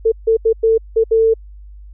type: tone bursts at uneven times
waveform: sine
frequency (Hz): 448.3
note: A4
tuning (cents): +32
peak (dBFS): -9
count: 6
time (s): 0.05-0.12 / 0.27-0.37 / 0.45-0.53 / 0.63-0.78 / 0.96-1.04 / 1.11-1.34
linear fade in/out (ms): 10
effects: added 50 Hz sine -34 dBFS peak until 1.93 s